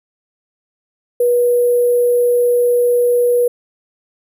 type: tone with sample-and-hold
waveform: sine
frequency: 485.8 Hz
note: B4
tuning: 29 cents flat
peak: -10 dBFS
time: 1.2-3.48 s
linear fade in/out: 5 ms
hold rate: 11025 Hz
effects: none